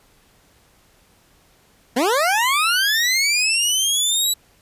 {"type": "linear sweep", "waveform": "20% pulse", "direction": "up", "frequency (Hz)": [223.7, 3951], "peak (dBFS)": -11, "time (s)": [1.96, 4.34], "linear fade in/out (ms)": 10, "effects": ["pink hiss -56 dBFS RMS until 4.61 s", "resampled to 32000 Hz"]}